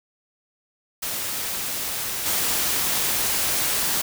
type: noise with level steps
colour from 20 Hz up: white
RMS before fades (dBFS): -28 / -23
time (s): 1.02-4.02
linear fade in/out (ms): 10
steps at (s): 2.25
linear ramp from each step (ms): 20
effects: none